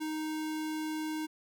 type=tone; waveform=square; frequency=311.1 Hz; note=D#4; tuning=in tune; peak=-34 dBFS; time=0-1.27 s; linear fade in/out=20 ms; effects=none